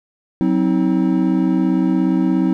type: chord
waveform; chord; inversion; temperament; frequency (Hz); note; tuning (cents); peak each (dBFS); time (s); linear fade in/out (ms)
triangle; C diminished; second; equal with one note detuned; 185 / 261.6 / 318.8; Gb3 / C4 / Eb4; 0 / 0 / +42; -16; 0.41-2.53; 0
effects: none